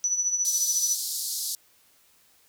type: tone with tremolo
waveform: sine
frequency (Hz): 5940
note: F#8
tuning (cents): +6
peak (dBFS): -20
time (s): 0.04-0.95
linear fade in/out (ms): 0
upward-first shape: triangle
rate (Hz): 14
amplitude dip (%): 70
type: band-pass noise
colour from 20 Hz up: pink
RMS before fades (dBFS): -31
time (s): 0.45-1.55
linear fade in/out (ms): 0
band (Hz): 4200 to 15000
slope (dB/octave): 48
effects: white hiss -61 dBFS RMS until 2.48 s

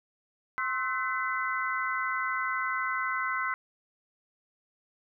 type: tone cluster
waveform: sine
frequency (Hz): 1058 / 1306 / 1518 / 2022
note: C6 / E6 / F#6 / B6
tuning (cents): +19 / -17 / +44 / +40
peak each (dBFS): -33 / -34 / -33 / -34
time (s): 0.58-3.54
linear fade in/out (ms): 0
effects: none

